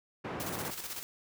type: band-pass noise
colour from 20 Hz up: pink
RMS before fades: -39 dBFS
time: 0.24-0.71 s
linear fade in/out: 10 ms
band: 130 to 1700 Hz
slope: 12 dB/octave
type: noise with tremolo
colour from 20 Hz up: white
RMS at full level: -39 dBFS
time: 0.4-1.03 s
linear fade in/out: 0 ms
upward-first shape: square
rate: 16 Hz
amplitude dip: 50%
effects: none